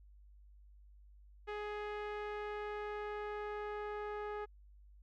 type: tone with low-pass filter sweep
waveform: sawtooth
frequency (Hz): 417.8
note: G#4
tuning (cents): +10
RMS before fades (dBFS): -42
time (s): 1.47-4.46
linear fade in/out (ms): 20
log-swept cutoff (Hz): 2300 to 1500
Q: 1.2
effects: added 50 Hz sine -57 dBFS peak until 5.02 s